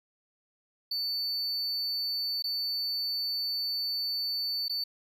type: tone with dropouts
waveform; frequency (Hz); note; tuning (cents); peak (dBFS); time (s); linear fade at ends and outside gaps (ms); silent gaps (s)
triangle; 4500; C#8; +25; -28; 0.91-4.84; 5; 2.424-2.44 / 4.683-4.695
effects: none